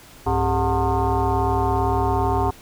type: tone with frequency modulation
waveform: sine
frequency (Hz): 398.7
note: G4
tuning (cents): +29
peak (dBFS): -17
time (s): 0.26-2.51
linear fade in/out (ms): 10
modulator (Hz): 167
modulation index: 3.8
effects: pink hiss -46 dBFS RMS until 2.61 s